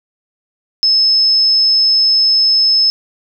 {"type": "tone", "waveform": "sine", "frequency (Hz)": 5210, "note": "E8", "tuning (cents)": -21, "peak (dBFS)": -8, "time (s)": [0.83, 2.9], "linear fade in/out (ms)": 0, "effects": []}